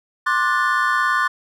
triangle chord, D dominant seventh, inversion third, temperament just, 1057.2 / 1174.7 / 1468.3 / 1762 Hz, C6 / D6 / F#6 / A6, +18 / 0 / -14 / +2 cents, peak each -20 dBFS, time 0.26-1.28 s, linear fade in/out 10 ms, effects none

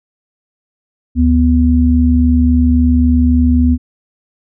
sine tone pair together, 74.43 / 246.9 Hz, D2 / B3, +24 / 0 cents, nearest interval octave + major sixth, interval 2076 cents, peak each -10 dBFS, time 1.15-3.78 s, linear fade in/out 50 ms, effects none

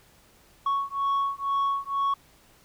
sine beating tone pair, 1108.7 / 1110.8 Hz, C#6 / C#6, 0 / +3 cents, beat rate 2.1 Hz, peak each -25 dBFS, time 0.66-2.14 s, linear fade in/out 5 ms, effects tanh soft clip ceiling -21 dBFS + pink hiss -58 dBFS RMS until 2.64 s

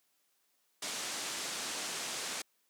white low-pass noise, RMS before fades -39 dBFS, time 0.82-2.42 s, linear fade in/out 5 ms, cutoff 8400 Hz, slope 24 dB/octave, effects white hiss -75 dBFS RMS until 2.69 s + high-pass 200 Hz 12 dB/octave

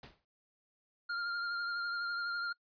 pink noise with exponential decay, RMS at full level -47 dBFS, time 0.03-0.25 s, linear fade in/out 2 ms, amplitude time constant 46 ms
square tone with vibrato, 1400 Hz, F6, 4 cents sharp, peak -35 dBFS, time 1.09-2.53 s, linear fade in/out 10 ms, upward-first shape sine, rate 12 Hz, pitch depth 23 cents each way
effects noise-tail reverb RT60 0.1 s tail -25 dB re dry + resampled to 11025 Hz

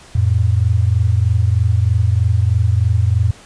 sine tone pair together, 87.82 / 111 Hz, F2 / A2, +10 / +16 cents, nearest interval major third, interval 406 cents, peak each -14 dBFS, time 0.15-3.31 s, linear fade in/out 5 ms, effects pink hiss -42 dBFS RMS until 3.45 s + resampled to 22050 Hz

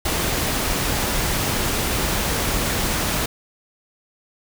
pink noise, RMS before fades -22 dBFS, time 0.05-3.26 s, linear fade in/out 5 ms, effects none

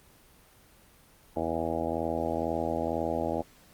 harmonic tone, 82.1 Hz, E2, 6 cents flat, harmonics 1 / 2 / 3 / 4 / 5 / 6 / 7 / 8 / 9 / 10, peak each -40 / -41 / -36 / -35 / -41 / -35 / -35 / -35 / -39 / -37 dBFS, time 1.36-3.42 s, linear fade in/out 5 ms, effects pink hiss -58 dBFS RMS until 3.73 s + Opus 24 kbps

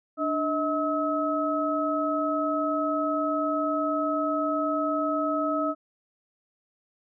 sine tone cluster, 295.3 / 635 / 1286 Hz, D4 / D#5 / E6, +10 / +35 / -43 cents, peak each -28 dBFS, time 0.17-5.75 s, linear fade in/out 50 ms, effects none

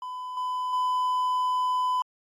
triangle tone with level steps, 1005 Hz, B5, 30 cents sharp, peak -31 / -25 / -21 dBFS, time 0.02-2.02 s, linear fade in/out 2 ms, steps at 0.37 / 0.73 s, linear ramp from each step 2 ms, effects AAC 64 kbps

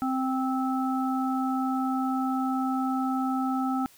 harmonic tone, 261.6 Hz, C4, in tune, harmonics 1 / 3 / 5, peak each -26 / -31 / -33 dBFS, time 0.02-3.86 s, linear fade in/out 0 ms, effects white hiss -56 dBFS RMS until 3.97 s

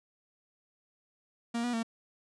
45% pulse tone with pitch steps, 234.1 / 242.8 / 228 Hz, A#3 / B3 / A#3, +8 / -29 / -38 cents, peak -30 dBFS, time 1.54-1.831 s, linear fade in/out 10 ms, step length 97 ms, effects resampled to 22050 Hz

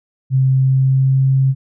sine tone with pitch glide, 132.1 to 133.79 Hz, C3 to C3, +17 to +39 cents, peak -10 dBFS, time 0.3-1.55 s, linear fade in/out 50 ms, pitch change +22 cents, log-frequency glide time 0.5-1.27 s, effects none

